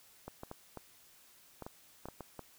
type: clicks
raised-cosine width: 1 ms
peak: -29 dBFS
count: 10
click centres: 0.28 / 0.434 / 0.514 / 0.773 / 1.623 / 1.665 / 2.056 / 2.086 / 2.207 / 2.393 s
effects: white hiss -62 dBFS RMS until 2.58 s